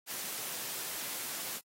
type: noise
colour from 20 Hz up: white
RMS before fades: -39 dBFS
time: 0.06-1.61 s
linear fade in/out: 50 ms
effects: high-pass 150 Hz 12 dB/octave + AAC 48 kbps